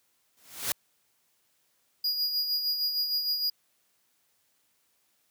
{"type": "noise with exponential growth", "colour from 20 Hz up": "white", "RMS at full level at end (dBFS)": -26, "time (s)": [0.37, 0.72], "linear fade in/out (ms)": 2, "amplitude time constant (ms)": 76}
{"type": "tone with tremolo", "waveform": "square", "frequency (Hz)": 4878, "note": "D#8", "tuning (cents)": -35, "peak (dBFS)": -25, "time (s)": [2.04, 3.5], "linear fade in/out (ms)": 5, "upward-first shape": "sine", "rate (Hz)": 6.5, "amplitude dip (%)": 50}
{"effects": ["white hiss -71 dBFS RMS until 5.3 s", "high-pass 80 Hz 12 dB/octave"]}